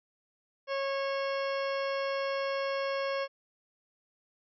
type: harmonic tone with a mistuned harmonic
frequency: 548 Hz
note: C#5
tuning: 20 cents flat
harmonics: 1 / 2 / 3 / 4 / 5 / 6 / 8 / 9 / 10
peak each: -31 / -37 / -41 / -43 / -45 / -47 / -49 / -50 / -51 dBFS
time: 0.67-3.28 s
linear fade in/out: 50 ms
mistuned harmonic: 9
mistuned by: +72 cents
effects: none